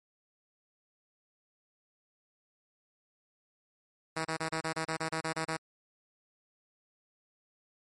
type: tone bursts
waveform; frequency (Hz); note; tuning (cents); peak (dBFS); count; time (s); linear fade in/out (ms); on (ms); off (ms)
5% pulse; 160.4; E3; -47; -20; 12; 4.16-5.57; 10; 90; 30
effects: MP3 48 kbps